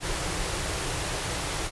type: band-stop noise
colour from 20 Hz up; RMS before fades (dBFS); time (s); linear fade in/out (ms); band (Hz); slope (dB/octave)
pink; -30; 0-1.71; 50; 190 to 280; 96
effects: resampled to 24000 Hz